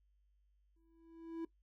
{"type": "tone with exponential growth", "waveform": "triangle", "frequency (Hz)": 329.6, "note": "E4", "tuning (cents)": 0, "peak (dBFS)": -35, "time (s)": [0.76, 1.45], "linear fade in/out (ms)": 5, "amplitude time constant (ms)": 150, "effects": ["noise-tail reverb RT60 0.1 s tail -18 dB re dry", "added 50 Hz sine -70 dBFS peak until 1.62 s"]}